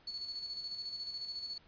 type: tone with tremolo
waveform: sine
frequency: 4419 Hz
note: C#8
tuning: 6 cents flat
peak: -37 dBFS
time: 0.07-1.58 s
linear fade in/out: 5 ms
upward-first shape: square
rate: 14 Hz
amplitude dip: 45%
effects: pink hiss -64 dBFS RMS until 1.67 s + resampled to 11025 Hz